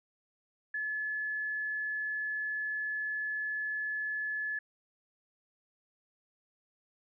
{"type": "tone", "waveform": "sine", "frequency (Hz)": 1717, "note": "A6", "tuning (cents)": -43, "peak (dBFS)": -32, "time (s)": [0.74, 4.59], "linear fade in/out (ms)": 5, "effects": []}